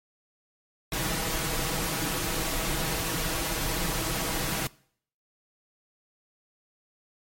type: noise with comb filter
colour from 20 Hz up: pink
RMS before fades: -29 dBFS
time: 0.92-4.67 s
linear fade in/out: 2 ms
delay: 6.2 ms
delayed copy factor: +0.6
effects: noise-tail reverb RT60 0.6 s tail -23 dB re dry + MP3 64 kbps